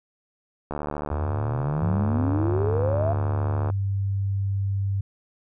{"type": "click train", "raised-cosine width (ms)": 1, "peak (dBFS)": -16, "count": 222, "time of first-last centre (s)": [0.71, 3.701], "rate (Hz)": 73.9}
{"type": "exponential sweep", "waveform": "sine", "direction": "up", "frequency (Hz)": [75, 698.5], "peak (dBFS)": -24, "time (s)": [1.11, 3.13], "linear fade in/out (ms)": 5}
{"type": "tone", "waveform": "sine", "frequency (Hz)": 98.4, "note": "G2", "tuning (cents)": 7, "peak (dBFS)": -22, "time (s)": [1.82, 5.01], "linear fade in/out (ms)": 5}
{"effects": []}